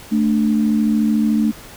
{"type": "tone pair together", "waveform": "sine", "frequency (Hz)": [220, 293.7], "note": ["A3", "D4"], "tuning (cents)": [0, 0], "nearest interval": "perfect fourth", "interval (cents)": 500, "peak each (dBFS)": [-14, -20], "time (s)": [0.11, 1.52], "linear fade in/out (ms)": 20, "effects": ["pink hiss -39 dBFS RMS until 1.76 s"]}